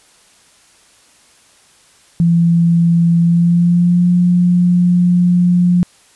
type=tone with pitch glide; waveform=sine; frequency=169.2 to 177.1 Hz; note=E3 to F3; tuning=+45 to +24 cents; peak=-8 dBFS; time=2.2-5.83 s; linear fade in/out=0 ms; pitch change=+79 cents; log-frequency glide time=3.19-4.1 s; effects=white hiss -49 dBFS RMS until 6.15 s + resampled to 24000 Hz